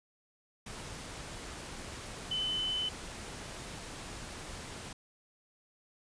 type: tone in noise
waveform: sine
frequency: 3030 Hz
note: F#7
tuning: 40 cents sharp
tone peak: -31 dBFS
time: 2.31-2.89 s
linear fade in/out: 5 ms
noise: pink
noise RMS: -44 dBFS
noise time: 0.66-4.93 s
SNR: +10 dB
effects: resampled to 22050 Hz